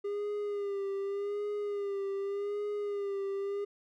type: tone with vibrato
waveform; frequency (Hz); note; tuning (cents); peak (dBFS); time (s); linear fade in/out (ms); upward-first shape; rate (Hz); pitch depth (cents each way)
triangle; 403.8; G#4; -49; -30; 0.04-3.65; 10; sine; 0.85; 45
effects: none